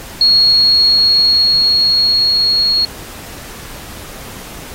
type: tone with level ramp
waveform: sine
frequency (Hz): 4311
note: C#8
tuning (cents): -49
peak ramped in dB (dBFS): -6 to -10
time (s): 0.21-2.85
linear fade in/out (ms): 2
effects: pink hiss -32 dBFS RMS until 4.74 s + AAC 48 kbps